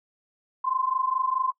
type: tone pair together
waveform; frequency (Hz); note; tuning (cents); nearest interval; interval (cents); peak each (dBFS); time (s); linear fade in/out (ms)
sine; 1029 / 1053.7; C6 / C6; -29 / +12; unison; 41; -26; 0.64-1.52; 10
effects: noise-tail reverb RT60 0.1 s tail -23 dB re dry